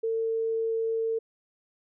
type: tone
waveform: sine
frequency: 450.7 Hz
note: A4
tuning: 42 cents sharp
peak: -25 dBFS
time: 0.03-1.19 s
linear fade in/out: 10 ms
effects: none